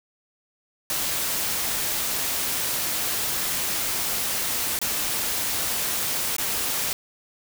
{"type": "noise with dropouts", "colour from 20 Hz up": "white", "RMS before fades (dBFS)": -26, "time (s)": [0.9, 6.93], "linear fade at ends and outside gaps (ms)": 1, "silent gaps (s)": [[4.79, 4.815], [6.366, 6.383]], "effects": []}